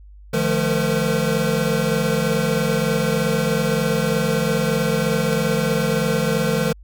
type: tone cluster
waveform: square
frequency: 151 / 174.2 / 216.4 / 458 / 507 Hz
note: D3 / F3 / A3 / A#4 / B4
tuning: +48 / -4 / -29 / -31 / +45 cents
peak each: -25 dBFS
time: 0.33-6.73 s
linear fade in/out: 10 ms
effects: added 50 Hz sine -40 dBFS peak until 6.83 s